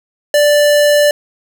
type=tone; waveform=square; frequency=587.3 Hz; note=D5; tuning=in tune; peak=-8 dBFS; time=0.34-1.11 s; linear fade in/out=2 ms; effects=none